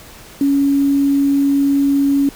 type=tone with quantisation; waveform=sine; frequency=279.4 Hz; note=C#4; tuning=14 cents sharp; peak=-11 dBFS; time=0.41-2.29 s; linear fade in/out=2 ms; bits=6; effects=pink hiss -39 dBFS RMS until 2.35 s